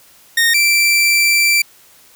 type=tone pair in turn; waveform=sawtooth; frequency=1848 / 2343 Hz; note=A#6 / D7; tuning=-16 / -5 cents; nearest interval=major third; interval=411 cents; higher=second; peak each=-7 dBFS; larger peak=neither; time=0.37-0.54 / 0.54-1.62 s; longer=second; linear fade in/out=5 ms; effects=white hiss -47 dBFS RMS until 2.15 s